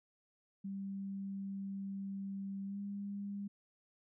sine tone with pitch glide, 196 to 201 Hz, G3 to G3, 0 to +44 cents, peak -39 dBFS, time 0.64-3.48 s, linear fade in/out 10 ms, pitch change +44 cents, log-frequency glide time 2.65-2.79 s, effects none

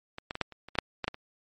clicks, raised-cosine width 0.3 ms, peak -23 / -17 / -18 / -11 / -30 / -28 / -18 / -6 / -15 / -12 / -27 dBFS, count 11, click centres 0.184 / 0.309 / 0.354 / 0.413 / 0.523 / 0.686 / 0.754 / 0.787 / 1.043 / 1.08 / 1.144 s, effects MP3 48 kbps

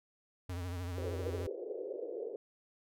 square tone with vibrato, 88.8 Hz, F2, 29 cents sharp, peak -38 dBFS, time 0.49-1.47 s, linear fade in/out 5 ms, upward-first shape triangle, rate 13 Hz, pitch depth 83 cents each way
white band-pass noise, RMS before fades -41 dBFS, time 0.98-2.36 s, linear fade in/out 2 ms, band 380 to 500 Hz, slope 48 dB/octave
effects none

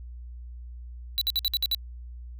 square tone bursts, 3951 Hz, B7, in tune, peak -23 dBFS, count 7, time 1.18-1.747 s, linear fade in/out 0 ms, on 33 ms, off 56 ms, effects added 60 Hz sine -38 dBFS peak until 2.39 s

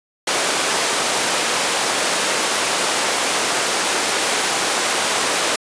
pink high-pass noise, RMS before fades -19 dBFS, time 0.27-5.56 s, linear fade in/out 5 ms, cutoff 450 Hz, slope 12 dB/octave, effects resampled to 22050 Hz

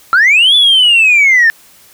sine linear two-way sweep, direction up then down, 1318.5 to 3491 to 1756 Hz, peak -3 dBFS, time 0.13-1.5 s, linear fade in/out 0 ms, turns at 0.55 s, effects tanh soft clip ceiling -2 dBFS + white hiss -43 dBFS RMS until 1.93 s

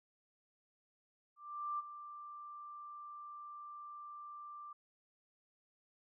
sine tone with ADSR envelope, 1181 Hz, D6, 9 cents sharp, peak -35 dBFS, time 1.36-4.73 s, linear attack 430 ms, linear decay 23 ms, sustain -12 dB, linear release 5 ms, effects none

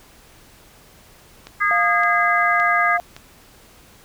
click train, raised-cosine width 0.2 ms, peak -19 dBFS, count 4, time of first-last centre 1.47-3.165 s, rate 1.77 Hz
harmonic tone, 410 Hz, G#4, 22 cents flat, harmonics 3 / 4 / 5, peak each -19 / -20 / -21 dBFS, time 1.6-2.98 s, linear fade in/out 20 ms
sine tone, 701 Hz, F5, 6 cents sharp, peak -21 dBFS, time 1.71-3 s, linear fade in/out 0 ms
effects pink hiss -49 dBFS RMS until 4.04 s

